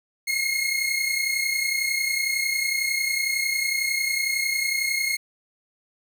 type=tone pair together; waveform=sawtooth; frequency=2138 / 2169 Hz; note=C7 / C#7; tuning=+37 / -38 cents; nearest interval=unison; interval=25 cents; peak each=-22 / -22 dBFS; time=0.27-5.17 s; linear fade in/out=10 ms; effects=none